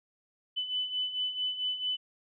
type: beating tone pair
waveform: sine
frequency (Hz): 3000 / 3004.5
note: F#7 / F#7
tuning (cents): +23 / +26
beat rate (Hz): 4.5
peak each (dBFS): -37 / -31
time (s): 0.56-1.97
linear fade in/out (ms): 20
effects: none